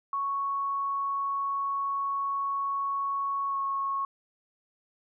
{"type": "tone with pitch glide", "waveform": "sine", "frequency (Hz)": [1108.7, 1098.5], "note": ["C#6", "C#6"], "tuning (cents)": [0, -16], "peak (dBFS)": -27, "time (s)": [0.13, 4.05], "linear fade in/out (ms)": 2, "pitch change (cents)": -16, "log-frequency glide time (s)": [3.48, 3.57], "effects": []}